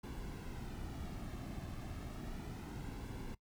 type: noise with flanger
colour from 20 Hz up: brown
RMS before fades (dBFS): -45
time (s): 0.03-3.35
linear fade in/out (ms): 10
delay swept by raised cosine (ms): 1.6 to 2.1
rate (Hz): 0.31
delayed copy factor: -0.5
effects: noise-tail reverb RT60 0.1 s tail -20 dB re dry